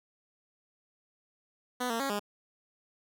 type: tone with pitch steps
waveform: 10% pulse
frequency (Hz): 248.7 / 229.3 / 274.1 / 205.5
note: B3 / A#3 / C#4 / G#3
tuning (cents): +12 / -28 / -19 / -18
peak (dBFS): -22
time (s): 1.8-2.196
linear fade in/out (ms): 10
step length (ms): 99
effects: none

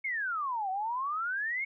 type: exponential two-way sweep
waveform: sine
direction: down then up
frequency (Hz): 2217 to 740 to 2217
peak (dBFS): -30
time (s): 0.04-1.65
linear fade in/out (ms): 10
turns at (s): 0.7
effects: none

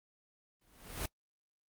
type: noise with exponential growth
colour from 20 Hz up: pink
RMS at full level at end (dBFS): -34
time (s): 0.61-1.06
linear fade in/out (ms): 5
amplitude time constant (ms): 97
effects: noise-tail reverb RT60 0.1 s tail -24 dB re dry + Opus 24 kbps

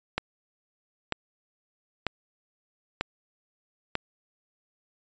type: click train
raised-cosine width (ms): 0.3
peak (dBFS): -10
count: 5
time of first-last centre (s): 0.18-3.954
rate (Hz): 1.06
effects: resampled to 16000 Hz

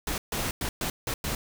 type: noise bursts at uneven times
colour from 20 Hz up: pink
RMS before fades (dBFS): -30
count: 6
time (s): 0.07-0.18 / 0.32-0.51 / 0.61-0.69 / 0.81-0.9 / 1.07-1.14 / 1.24-1.35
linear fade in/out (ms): 2
effects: none

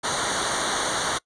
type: noise with comb filter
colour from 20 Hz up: pink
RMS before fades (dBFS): -25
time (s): 0.03-1.19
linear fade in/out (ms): 20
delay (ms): 0.39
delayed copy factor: -0.95
effects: noise-tail reverb RT60 0.1 s tail -23 dB re dry + resampled to 22050 Hz

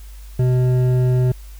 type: tone with hard clipping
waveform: sine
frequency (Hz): 126.3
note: B2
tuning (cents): +39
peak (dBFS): -15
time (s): 0.39-1.32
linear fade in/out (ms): 5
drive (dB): 9
effects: added 50 Hz sine -34 dBFS peak until 1.59 s + white hiss -49 dBFS RMS until 1.59 s

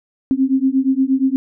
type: beating tone pair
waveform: sine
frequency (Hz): 261.6 / 270.1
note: C4 / C#4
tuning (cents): 0 / -45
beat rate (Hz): 8.5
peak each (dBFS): -16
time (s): 0.31-1.36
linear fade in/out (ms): 0
effects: none

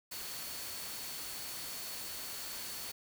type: tone in noise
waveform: sine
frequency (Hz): 4435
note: C#8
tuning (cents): 0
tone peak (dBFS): -49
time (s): 0.11-2.92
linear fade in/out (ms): 10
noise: white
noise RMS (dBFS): -43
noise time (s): 0.11-2.92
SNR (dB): -9
effects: none

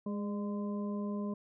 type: harmonic tone with a mistuned harmonic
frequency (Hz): 205.9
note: G#3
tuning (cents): -15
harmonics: 1 / 2 / 3 / 5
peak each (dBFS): -34 / -43 / -46 / -48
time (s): 0.06-1.34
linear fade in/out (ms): 5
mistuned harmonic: 3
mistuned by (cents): -38
effects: none

